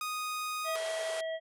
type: tone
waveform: sawtooth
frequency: 1243 Hz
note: D#6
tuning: 2 cents flat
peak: -30 dBFS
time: 0.01-0.76 s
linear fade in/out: 2 ms
type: harmonic tone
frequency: 647 Hz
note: E5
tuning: 32 cents flat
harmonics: 1 / 3 / 5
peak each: -33 / -43 / -47 dBFS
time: 0.64-1.4 s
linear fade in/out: 50 ms
type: band-pass noise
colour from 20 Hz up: pink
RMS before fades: -42 dBFS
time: 0.75-1.21 s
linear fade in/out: 5 ms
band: 400 to 11000 Hz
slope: 96 dB/octave
effects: none